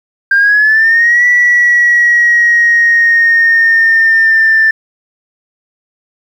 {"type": "linear two-way sweep", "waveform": "sine", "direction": "up then down", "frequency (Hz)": [1585, 1955, 1773], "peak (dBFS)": -4, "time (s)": [0.31, 4.71], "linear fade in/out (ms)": 5, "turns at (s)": 1.26, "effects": ["tanh soft clip ceiling -1 dBFS", "7-bit"]}